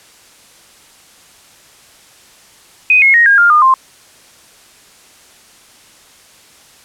sine tone with pitch steps, 2501 / 2165 / 1873.6 / 1621.7 / 1403.6 / 1214.9 / 1051.5 Hz, D#7 / C#7 / A#6 / G#6 / F6 / D#6 / C6, +8 / -41 / +8 / -42 / +8 / -42 / +8 cents, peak -5 dBFS, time 2.9-3.74 s, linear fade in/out 2 ms, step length 120 ms, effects white hiss -44 dBFS RMS until 6.84 s + low-pass 10000 Hz 12 dB/octave

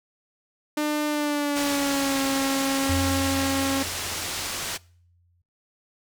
sawtooth tone with pitch glide, 299.8 to 271.8 Hz, D4 to C#4, +36 to -34 cents, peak -19 dBFS, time 0.77-3.83 s, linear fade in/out 5 ms, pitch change -170 cents, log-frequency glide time 1.06-2.21 s
white low-pass noise, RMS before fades -31 dBFS, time 1.55-4.78 s, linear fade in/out 20 ms, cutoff 7700 Hz, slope 12 dB/octave
sine tone with exponential decay, 87.3 Hz, F2, in tune, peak -23 dBFS, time 2.89-5.42 s, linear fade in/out 5 ms, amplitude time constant 550 ms
effects noise-tail reverb RT60 0.5 s tail -24 dB re dry

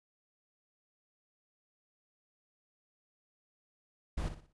brown noise with echo, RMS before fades -34 dBFS, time 4.17-4.29 s, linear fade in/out 10 ms, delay 60 ms, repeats 4, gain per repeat -9 dB, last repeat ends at 4.53 s, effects resampled to 24000 Hz

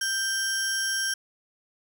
35% pulse tone pair together, 1568 / 5588 Hz, G6 / F8, 0 / 0 cents, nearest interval octave + minor seventh, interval 2200 cents, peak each -26 dBFS, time 0.01-1.14 s, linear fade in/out 5 ms, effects none

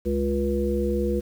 harmonic tone with a mistuned harmonic, 69.2 Hz, C#2, 2 cents flat, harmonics 1 / 3 / 5 / 7, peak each -27 / -27 / -27 / -27 dBFS, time 0.05-1.21 s, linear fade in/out 20 ms, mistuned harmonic 5, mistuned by +31 cents, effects 8-bit

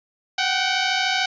10% pulse tone pair together, 740 / 773.4 Hz, F#5 / G5, 0 / -24 cents, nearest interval minor second, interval 76 cents, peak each -14 dBFS, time 0.38-1.26 s, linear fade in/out 5 ms, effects resampled to 16000 Hz + 8-bit

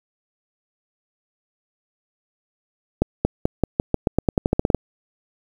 accelerating click train, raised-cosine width 2 ms, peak -3 dBFS, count 16, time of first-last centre 3.02-4.747 s, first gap 230 ms, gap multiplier 0.89, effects 7-bit

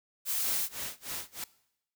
blue noise, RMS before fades -31 dBFS, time 0.25-0.69 s, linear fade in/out 50 ms
white noise with tremolo, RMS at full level -36 dBFS, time 0.44-1.44 s, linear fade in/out 2 ms, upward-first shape sine, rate 3.2 Hz, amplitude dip 100%
effects noise-tail reverb RT60 0.8 s tail -20 dB re dry

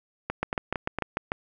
two click trains, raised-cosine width 0.5 ms, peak -11 / -13 dBFS, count 7 / 4, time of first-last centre 0.43-1.319 / 0.3-0.986 s, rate 6.75 / 4.37 Hz, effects none

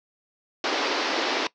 pink band-pass noise, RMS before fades -26 dBFS, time 0.64-1.47 s, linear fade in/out 2 ms, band 280 to 5500 Hz, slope 48 dB/octave, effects noise-tail reverb RT60 0.1 s tail -20 dB re dry

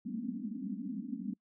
pink band-pass noise, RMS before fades -39 dBFS, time 0.05-1.34 s, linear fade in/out 5 ms, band 190 to 280 Hz, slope 96 dB/octave, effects noise-tail reverb RT60 0.1 s tail -26 dB re dry

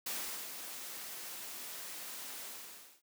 white noise with ADSR envelope, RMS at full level -38 dBFS, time 0.06-3.02 s, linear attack 7 ms, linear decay 410 ms, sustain -7 dB, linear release 590 ms, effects noise-tail reverb RT60 0.1 s tail -23 dB re dry + high-pass 200 Hz 12 dB/octave

